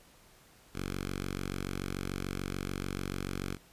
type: tone with notch filter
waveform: 5% pulse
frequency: 46.87 Hz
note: F#1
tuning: 23 cents sharp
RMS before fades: -37 dBFS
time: 0.73-3.58 s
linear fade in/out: 50 ms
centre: 610 Hz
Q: 1.1
effects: pink hiss -60 dBFS RMS until 3.72 s + resampled to 32000 Hz